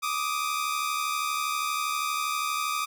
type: tone pair together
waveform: sawtooth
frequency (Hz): 1174.7 / 1247.2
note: D6 / D#6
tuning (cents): 0 / +4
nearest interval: minor second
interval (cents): 104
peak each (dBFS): -26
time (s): 0.02-2.86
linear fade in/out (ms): 20
effects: none